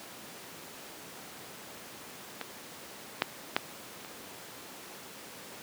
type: clicks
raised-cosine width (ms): 0.3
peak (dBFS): -19 / -8 / -8 / -28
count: 4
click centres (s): 2.413 / 3.221 / 3.565 / 4.048
effects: pink hiss -46 dBFS RMS until 5.62 s + high-pass 200 Hz 12 dB/octave